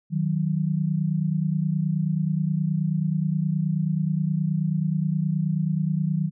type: tone pair together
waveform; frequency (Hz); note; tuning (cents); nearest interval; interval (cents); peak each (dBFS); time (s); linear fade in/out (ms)
sine; 155.57 / 185; D#3 / F#3; 0 / 0; minor third; 300; -23 / -25; 0.1-6.31; 50
effects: none